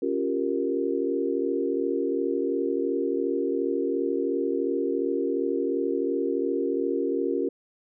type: chord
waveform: sine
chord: G half-diminished seventh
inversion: second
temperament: equal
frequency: 277.2 / 349.2 / 392 / 466.2 Hz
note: Db4 / F4 / G4 / Bb4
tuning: 0 / 0 / 0 / 0 cents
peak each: -29 dBFS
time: 0.02-7.49 s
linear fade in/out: 5 ms
effects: none